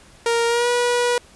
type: tone with pitch glide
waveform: sawtooth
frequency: 466.2 to 485.2 Hz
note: A#4 to B4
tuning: 0 to -31 cents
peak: -13 dBFS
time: 0.26-1.18 s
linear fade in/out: 2 ms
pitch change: +69 cents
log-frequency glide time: 0.47-0.68 s
effects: pink hiss -49 dBFS RMS until 1.35 s + resampled to 24000 Hz